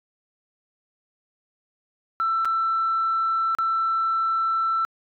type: tone with dropouts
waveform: sine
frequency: 1334 Hz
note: E6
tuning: 20 cents sharp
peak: -19 dBFS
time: 2.2-4.85 s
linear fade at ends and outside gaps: 0 ms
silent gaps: 2.448-2.454 / 3.55-3.586 s
effects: tanh soft clip ceiling -16 dBFS